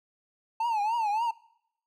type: tone with vibrato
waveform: triangle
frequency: 880 Hz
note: A5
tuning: in tune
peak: -23 dBFS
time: 0.6-1.31 s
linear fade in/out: 5 ms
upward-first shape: triangle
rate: 3.5 Hz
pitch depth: 160 cents each way
effects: noise-tail reverb RT60 0.7 s tail -21 dB re dry